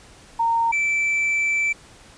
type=tone pair in turn; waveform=sine / triangle; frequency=921 / 2326 Hz; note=A#5 / D7; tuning=-21 / -17 cents; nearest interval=octave + major third; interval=1604 cents; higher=second; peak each=-17 dBFS; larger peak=neither; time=0.39-0.72 / 0.72-1.73 s; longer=second; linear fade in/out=10 ms; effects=pink hiss -48 dBFS RMS until 2.17 s + resampled to 22050 Hz